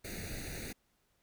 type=noise with comb filter; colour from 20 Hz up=pink; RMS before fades=-42 dBFS; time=0.04-0.73 s; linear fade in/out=10 ms; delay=0.47 ms; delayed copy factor=+0.95; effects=pink hiss -75 dBFS RMS until 1.22 s